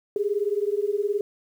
sine beating tone pair, 400.6 / 419.6 Hz, G4 / G#4, +38 / +18 cents, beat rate 19 Hz, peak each -25 dBFS, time 0.16-1.21 s, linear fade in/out 2 ms, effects 9-bit

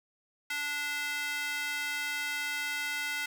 square tone with high-pass filter, 292.3 Hz, D4, 8 cents flat, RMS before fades -34 dBFS, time 0.5-3.26 s, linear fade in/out 5 ms, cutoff 1800 Hz, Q 2.4, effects 10-bit

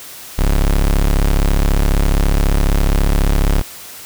35% pulse tone, 34.65 Hz, C#1, in tune, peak -9 dBFS, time 0.38-3.62 s, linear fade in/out 10 ms, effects white hiss -34 dBFS RMS until 4.05 s

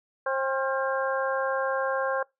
harmonic tone with a mistuned harmonic, 266.7 Hz, C4, 33 cents sharp, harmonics 2 / 3 / 4 / 5 / 6, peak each -27 / -34 / -31 / -35 / -33 dBFS, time 0.26-2.23 s, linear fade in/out 5 ms, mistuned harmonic 5, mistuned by +65 cents, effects noise-tail reverb RT60 0.2 s tail -24 dB re dry

